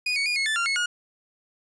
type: tone with pitch steps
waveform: 30% pulse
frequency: 2471 / 2232 / 2436 / 2177 / 1755 / 1386 / 2187 / 1441 Hz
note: D#7 / C#7 / D#7 / C#7 / A6 / F6 / C#7 / F#6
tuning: -13 / +11 / -37 / -32 / -5 / -14 / -24 / -46 cents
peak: -20 dBFS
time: 0.06-0.86 s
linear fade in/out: 5 ms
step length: 100 ms
effects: resampled to 22050 Hz + 10-bit